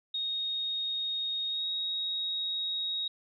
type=tone with pitch glide; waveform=sine; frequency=3729 to 3777 Hz; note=A#7 to A#7; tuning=0 to +22 cents; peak=-30 dBFS; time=0.14-3.08 s; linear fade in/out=5 ms; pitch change=+22 cents; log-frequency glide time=1.47-1.66 s; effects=none